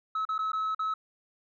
sine tone with dropouts, 1292 Hz, E6, 35 cents flat, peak -25 dBFS, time 0.15-0.94 s, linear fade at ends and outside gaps 5 ms, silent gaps 0.252-0.289 / 0.381-0.389 / 0.519-0.531 / 0.748-0.792 s, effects tanh soft clip ceiling -26 dBFS

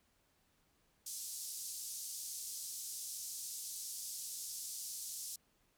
pink band-pass noise, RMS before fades -45 dBFS, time 1.06-5.36 s, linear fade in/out 5 ms, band 5300 to 13000 Hz, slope 24 dB/octave, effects pink hiss -75 dBFS RMS until 5.77 s

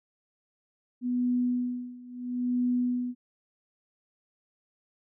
sine tone with tremolo, 246.9 Hz, B3, in tune, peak -23 dBFS, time 1.01-3.15 s, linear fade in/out 50 ms, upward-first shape sine, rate 0.74 Hz, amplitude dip 90%, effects none

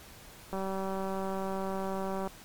click train, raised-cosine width 1 ms, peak -22 dBFS, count 336, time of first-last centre 0.53-2.275 s, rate 192 Hz, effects pink hiss -51 dBFS RMS until 2.44 s + MP3 96 kbps

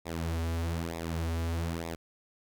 sawtooth tone with flanger, 83 Hz, E2, 12 cents sharp, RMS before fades -33 dBFS, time 0.05-1.96 s, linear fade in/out 20 ms, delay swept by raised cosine 0.66 to 6.66 ms, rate 1.1 Hz, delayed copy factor -0.8, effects none

